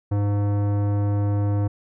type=tone with tanh clipping; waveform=sine; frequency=102 Hz; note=G#2; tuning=31 cents flat; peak=-21 dBFS; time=0.11-1.68 s; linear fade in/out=10 ms; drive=17 dB; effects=none